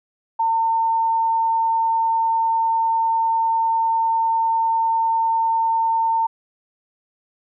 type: tone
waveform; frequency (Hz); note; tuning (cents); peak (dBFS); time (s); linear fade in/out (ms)
sine; 905; A5; +48; -16; 0.39-6.27; 10
effects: none